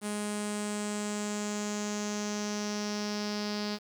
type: tone with low-pass filter sweep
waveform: sawtooth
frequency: 208.3 Hz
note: G#3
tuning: 5 cents sharp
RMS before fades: -34 dBFS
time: 0.01-3.79 s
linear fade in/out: 50 ms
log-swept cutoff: 9400 to 4800 Hz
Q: 5
effects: 9-bit